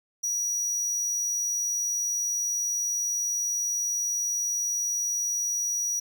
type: tone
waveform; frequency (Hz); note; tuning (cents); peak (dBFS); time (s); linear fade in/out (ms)
square; 5800; F#8; -35; -26; 0.23-6; 10
effects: none